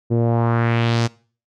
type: tone with low-pass filter sweep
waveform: sawtooth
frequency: 116.54 Hz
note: A#2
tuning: in tune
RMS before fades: -18 dBFS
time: 0.1-1.08 s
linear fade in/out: 20 ms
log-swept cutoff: 380 to 6300 Hz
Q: 1.9
effects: noise-tail reverb RT60 0.4 s tail -21 dB re dry